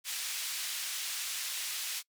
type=band-pass noise; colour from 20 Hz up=pink; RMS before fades=-37 dBFS; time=0.04-2.03 s; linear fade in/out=50 ms; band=2700 to 15000 Hz; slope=12 dB/octave; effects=noise-tail reverb RT60 0.1 s tail -24 dB re dry